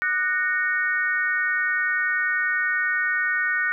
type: harmonic tone with a mistuned harmonic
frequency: 370 Hz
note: F#4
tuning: in tune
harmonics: 3 / 4 / 5 / 6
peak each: -34 / -23 / -24 / -33 dBFS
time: 0.02-3.72 s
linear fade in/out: 0 ms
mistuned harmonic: 3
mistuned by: +150 cents
effects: none